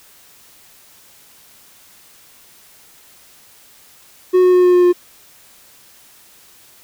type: tone with pitch steps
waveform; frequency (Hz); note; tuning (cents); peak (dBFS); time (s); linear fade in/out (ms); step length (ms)
triangle; 366.3 / 364 / 361.7 / 359.4 / 357.1 / 354.8; F#4 / F#4 / F#4 / F4 / F4 / F4; -17 / -28 / -39 / +50 / +39 / +27; -6; 4.33-4.93; 20; 100
effects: white hiss -47 dBFS RMS until 6.83 s